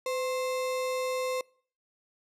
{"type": "tone with sample-and-hold", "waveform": "sine", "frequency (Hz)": 510, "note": "C5", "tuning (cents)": -44, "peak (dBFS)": -28, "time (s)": [0.06, 1.41], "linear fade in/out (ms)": 2, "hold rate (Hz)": 1575, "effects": ["noise-tail reverb RT60 0.5 s tail -25 dB re dry", "low-pass 11000 Hz 12 dB/octave"]}